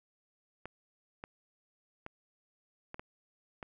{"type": "clicks", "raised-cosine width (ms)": 0.5, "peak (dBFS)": -27, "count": 6, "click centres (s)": [0.656, 1.239, 2.064, 2.944, 2.995, 3.628], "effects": []}